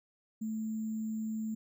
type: tone with sample-and-hold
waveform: sine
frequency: 219.2 Hz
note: A3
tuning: 6 cents flat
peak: -33 dBFS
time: 0.41-1.55 s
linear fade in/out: 10 ms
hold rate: 7350 Hz
effects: none